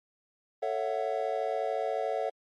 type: chord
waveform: triangle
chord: F# minor seventh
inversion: first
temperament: just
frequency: 444 / 555 / 666 / 740 Hz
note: A4 / C#5 / E5 / F#5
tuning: +16 / +2 / +18 / 0 cents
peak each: -32 dBFS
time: 0.62-2.3 s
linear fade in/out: 10 ms
effects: MP3 48 kbps